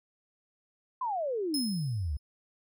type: exponential sweep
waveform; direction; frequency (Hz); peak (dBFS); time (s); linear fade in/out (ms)
sine; down; 1055 to 66.2; -29; 1.01-2.17; 5
type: tone with exponential decay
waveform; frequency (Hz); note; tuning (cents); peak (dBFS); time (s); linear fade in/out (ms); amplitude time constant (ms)
sawtooth; 5160; E8; -38; -26; 1.54-2.19; 2; 140
effects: none